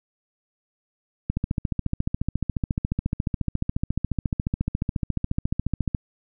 click train, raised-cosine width 5 ms, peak -11 dBFS, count 67, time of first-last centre 1.3-5.948 s, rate 14.2 Hz, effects none

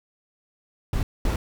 brown noise bursts at uneven times, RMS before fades -23 dBFS, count 2, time 0.93-1.03 / 1.25-1.36 s, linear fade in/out 2 ms, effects none

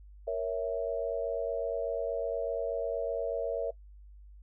sine chord, A# diminished, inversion none, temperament equal, 466.2 / 554.4 / 659.3 Hz, A#4 / C#5 / E5, 0 / 0 / 0 cents, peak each -34 dBFS, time 0.27-3.71 s, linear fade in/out 10 ms, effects noise-tail reverb RT60 0.1 s tail -22 dB re dry + added 50 Hz sine -49 dBFS peak until 4.42 s

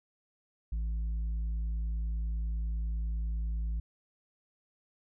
sine tone with tanh clipping, 55 Hz, A1, in tune, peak -31 dBFS, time 0.72-3.8 s, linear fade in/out 5 ms, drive 4 dB, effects none

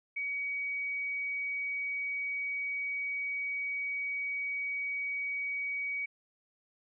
sine tone, 2260 Hz, C#7, 33 cents sharp, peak -32 dBFS, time 0.16-6.06 s, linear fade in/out 10 ms, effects none

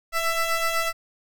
20% pulse ring-modulated tone, 664 Hz, E5, 12 cents sharp, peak -14 dBFS, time 0.12-0.93 s, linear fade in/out 50 ms, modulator 668 Hz, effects none

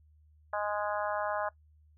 harmonic tone, 207.7 Hz, G#3, in tune, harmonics 3 / 4 / 5 / 6 / 7 / 8, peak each -34 / -36 / -38 / -40 / -41 / -42 dBFS, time 0.53-1.49 s, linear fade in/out 5 ms, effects noise-tail reverb RT60 0.1 s tail -19 dB re dry + added 76 Hz sine -59 dBFS peak until 1.97 s

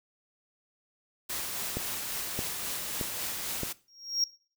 white noise with tremolo, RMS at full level -34 dBFS, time 1.29-3.73 s, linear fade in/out 10 ms, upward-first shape sine, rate 3.7 Hz, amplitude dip 25%
click train, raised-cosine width 2 ms, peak -19 dBFS, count 4, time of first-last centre 1.77-3.633 s, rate 1.61 Hz
triangle tone with exponential growth, 5588 Hz, F8, in tune, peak -20 dBFS, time 3.88-4.24 s, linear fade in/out 2 ms, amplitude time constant 77 ms
effects noise-tail reverb RT60 0.4 s tail -20 dB re dry

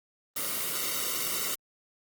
white noise with comb filter, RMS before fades -31 dBFS, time 0.36-1.55 s, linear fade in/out 5 ms, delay 1.2 ms, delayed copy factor -0.8, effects Opus 24 kbps

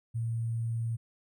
sine tone with sample-and-hold, 114.9 Hz, A#2, 25 cents flat, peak -29 dBFS, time 0.14-0.97 s, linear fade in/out 20 ms, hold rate 8820 Hz, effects none

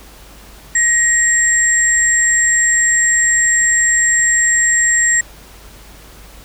sine tone pair together, 1888 / 7536 Hz, A#6 / A#8, +22 / +18 cents, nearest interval 2 octaves, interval 2396 cents, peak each -13 dBFS, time 0.75-5.21 s, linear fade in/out 5 ms, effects added 50 Hz sine -40 dBFS peak until 6.44 s + pink hiss -41 dBFS RMS until 6.44 s

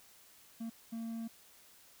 triangle tone bursts at uneven times, 227.7 Hz, A#3, 40 cents flat, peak -36 dBFS, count 2, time 0.6-0.7 / 0.92-1.28 s, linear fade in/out 10 ms, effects white hiss -61 dBFS RMS until 2 s

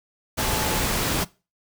sine tone in noise, 864 Hz, A5, 32 cents flat, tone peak -32 dBFS, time 0.38-0.81 s, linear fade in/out 20 ms, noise pink, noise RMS -24 dBFS, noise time 0.37-1.25 s, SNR -11 dB, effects noise-tail reverb RT60 0.3 s tail -21 dB re dry

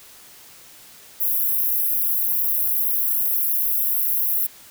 white high-pass noise, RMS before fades -21 dBFS, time 1.2-4.47 s, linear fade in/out 10 ms, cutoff 11000 Hz, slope 96 dB/octave, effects white hiss -46 dBFS RMS until 4.7 s

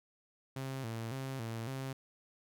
sawtooth tone with vibrato, 123.2 Hz, B2, 4 cents flat, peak -34 dBFS, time 0.56-1.93 s, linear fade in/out 5 ms, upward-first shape square, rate 1.8 Hz, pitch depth 140 cents each way, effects none

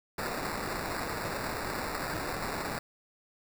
blue noise with sample-and-hold, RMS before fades -35 dBFS, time 0.18-2.79 s, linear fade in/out 5 ms, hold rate 3150 Hz, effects none

